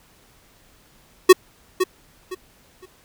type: tone with echo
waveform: square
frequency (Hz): 370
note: F#4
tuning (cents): 0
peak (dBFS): -4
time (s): 1.29-1.33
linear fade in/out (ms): 10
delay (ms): 510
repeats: 3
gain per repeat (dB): -12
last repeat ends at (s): 2.86
effects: pink hiss -55 dBFS RMS until 3.04 s